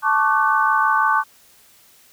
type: chord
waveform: sine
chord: D major seventh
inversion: second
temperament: equal with one note detuned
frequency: 880 / 1108.7 / 1174.7 / 1508.5 Hz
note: A5 / C#6 / D6 / F#6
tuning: 0 / 0 / 0 / +33 cents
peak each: -20 dBFS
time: 0.02-1.24 s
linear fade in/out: 50 ms
effects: white hiss -52 dBFS RMS until 2.12 s